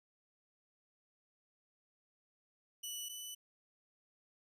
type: tone pair in turn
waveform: 15% pulse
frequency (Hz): 2960 / 2982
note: F#7 / F#7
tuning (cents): 0 / +13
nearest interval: unison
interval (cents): 13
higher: second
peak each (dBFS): -34 / -37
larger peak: first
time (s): 2.83-3.09 / 3.09-3.35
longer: neither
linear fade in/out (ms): 10
effects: none